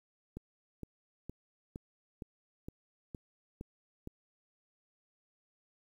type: click train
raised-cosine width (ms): 3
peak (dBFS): -29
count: 9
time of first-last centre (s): 0.37-4.074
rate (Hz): 2.16
effects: 10-bit